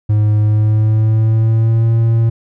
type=tone with pitch glide; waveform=triangle; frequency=106 to 114.27 Hz; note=G#2 to A#2; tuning=+36 to -34 cents; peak=-7 dBFS; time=0.09-2.3 s; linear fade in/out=10 ms; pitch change=+130 cents; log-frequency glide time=0.41-1.91 s; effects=none